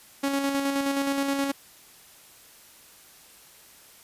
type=tone with tremolo; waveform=sawtooth; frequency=277.2 Hz; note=C#4; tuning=in tune; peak=-19 dBFS; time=0.23-1.52 s; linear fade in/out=10 ms; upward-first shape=square; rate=9.5 Hz; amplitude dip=35%; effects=white hiss -52 dBFS RMS until 4.03 s + resampled to 32000 Hz